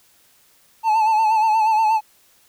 triangle tone with vibrato, 875 Hz, A5, 10 cents flat, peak -12 dBFS, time 0.83-2.01 s, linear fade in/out 50 ms, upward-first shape sine, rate 8.4 Hz, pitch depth 53 cents each way, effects white hiss -56 dBFS RMS until 2.48 s

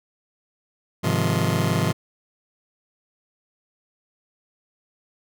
sawtooth chord, F minor seventh, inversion first, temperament just, 104.77 / 130.96 / 157.15 / 174.61 Hz, Ab2 / C3 / Eb3 / F3, +16 / +2 / +18 / 0 cents, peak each -21 dBFS, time 1.03-1.93 s, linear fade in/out 20 ms, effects none

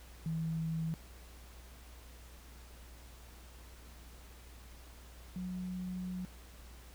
sine tone pair in turn, 162 / 182.73 Hz, E3 / F#3, -30 / -21 cents, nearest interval major second, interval 209 cents, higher second, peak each -33 / -37 dBFS, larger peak first, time 0.26-0.94 / 5.36-6.25 s, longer second, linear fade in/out 0 ms, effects added 60 Hz sine -52 dBFS peak until 6.94 s + pink hiss -58 dBFS RMS until 6.94 s

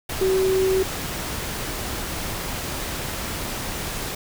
sine tone in noise, 379 Hz, F#4, 42 cents sharp, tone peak -17 dBFS, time 0.21-0.83 s, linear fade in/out 5 ms, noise pink, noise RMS -29 dBFS, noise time 0.09-4.15 s, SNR +9 dB, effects none

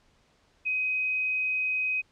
sine tone, 2519 Hz, D#7, 21 cents sharp, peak -25 dBFS, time 0.65-2.02 s, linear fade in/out 20 ms, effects pink hiss -65 dBFS RMS until 2.11 s + low-pass 6000 Hz 12 dB/octave

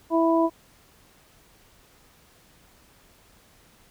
harmonic tone, 329.6 Hz, E4, in tune, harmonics 1 / 2 / 3, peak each -20 / -23 / -25 dBFS, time 0.1-0.5 s, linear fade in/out 50 ms, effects pink hiss -57 dBFS RMS until 3.9 s

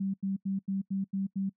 sine tone bursts, 194.2 Hz, G3, 16 cents flat, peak -28 dBFS, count 7, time 0-1.496 s, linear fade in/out 10 ms, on 140 ms, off 86 ms, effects noise-tail reverb RT60 0.1 s tail -24 dB re dry

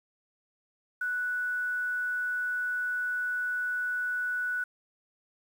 sine tone with quantisation, 1480 Hz, F#6, in tune, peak -28 dBFS, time 1.01-4.64 s, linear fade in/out 5 ms, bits 9, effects none

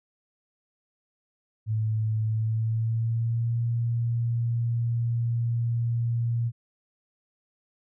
sine tone with pitch glide, 109.5 to 117.36 Hz, A2 to A#2, -8 to +12 cents, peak -23 dBFS, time 1.66-6.52 s, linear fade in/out 50 ms, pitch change +120 cents, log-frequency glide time 2.23-3.59 s, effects none

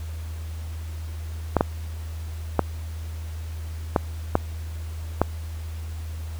clicks, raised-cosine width 1 ms, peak -3 dBFS, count 6, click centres 1.567 / 1.609 / 2.593 / 3.962 / 4.354 / 5.216 s, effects added 80 Hz sine -30 dBFS peak until 6.39 s + pink hiss -47 dBFS RMS until 6.39 s

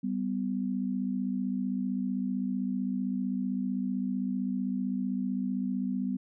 sine tone pair together, 194.8 / 250.4 Hz, G3 / B3, -11 / +24 cents, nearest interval major third, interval 435 cents, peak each -31 / -31 dBFS, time 0.03-6.17 s, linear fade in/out 10 ms, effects none

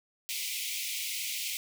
pink high-pass noise, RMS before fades -35 dBFS, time 0.29-1.57 s, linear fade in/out 0 ms, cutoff 2100 Hz, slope 96 dB/octave, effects none

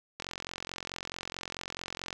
click train, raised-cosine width 0.2 ms, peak -19 dBFS, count 87, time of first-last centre 0.2-2.128 s, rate 44.6 Hz, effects none

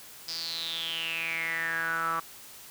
sawtooth tone with band-pass filter sweep, 164.5 Hz, E3, 3 cents flat, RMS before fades -32 dBFS, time 0.28-2.2 s, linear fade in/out 5 ms, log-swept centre 5000 to 1200 Hz, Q 9.9, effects white hiss -48 dBFS RMS until 2.7 s

